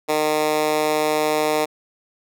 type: tone with high-pass filter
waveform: 10% pulse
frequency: 153.1 Hz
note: D#3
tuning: 28 cents flat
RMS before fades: -20 dBFS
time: 0.08-1.66 s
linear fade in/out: 20 ms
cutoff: 430 Hz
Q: 1.3
effects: none